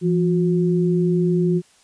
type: tone pair together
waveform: sine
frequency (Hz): 170.5 / 361.3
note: F3 / F#4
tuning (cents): -41 / -41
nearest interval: octave + minor second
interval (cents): 1300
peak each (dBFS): -17 / -20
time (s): 0.01-1.62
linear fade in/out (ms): 50
effects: white hiss -55 dBFS RMS until 1.83 s + resampled to 22050 Hz